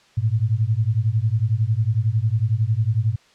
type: beating tone pair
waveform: sine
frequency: 105 / 116 Hz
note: G#2 / A#2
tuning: +19 / -8 cents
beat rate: 11 Hz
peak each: -20 dBFS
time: 0.17-3.16 s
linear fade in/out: 10 ms
effects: white hiss -55 dBFS RMS until 3.34 s + low-pass 5000 Hz 12 dB/octave